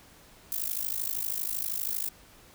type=noise with amplitude modulation; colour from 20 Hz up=violet; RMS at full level=-28 dBFS; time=0.52-2.09 s; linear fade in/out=0 ms; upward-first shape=sine; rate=52.7 Hz; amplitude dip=95%; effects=pink hiss -55 dBFS RMS until 2.54 s